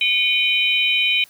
sine tone cluster, 2242 / 2440 / 3051 / 3816 Hz, C#7 / D#7 / G7 / A#7, +19 / -34 / -48 / +40 cents, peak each -27 / -18 / -20 / -24 dBFS, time 0.01-1.24 s, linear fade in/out 2 ms, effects white hiss -50 dBFS RMS until 1.29 s

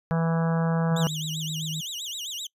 harmonic tone, 164.81 Hz, E3, in tune, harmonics 1 / 3 / 4 / 5 / 6 / 7 / 8 / 9 / 10, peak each -22 / -32 / -34 / -36 / -38 / -39 / -40 / -41 / -42 dBFS, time 0.11-1.07 s, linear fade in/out 0 ms
sine tone with pitch glide, 155.56 to 157.55 Hz, D#3 to D#3, 0 to +22 cents, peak -30 dBFS, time 0.91-1.81 s, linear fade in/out 10 ms, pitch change +22 cents, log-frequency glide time 1.12-1.37 s
30% pulse tone with vibrato, 3322 Hz, G#7, in tune, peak -29 dBFS, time 0.96-2.47 s, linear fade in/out 5 ms, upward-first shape sine, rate 7.7 Hz, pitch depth 280 cents each way
effects noise-tail reverb RT60 0.1 s tail -25 dB re dry + resampled to 32000 Hz

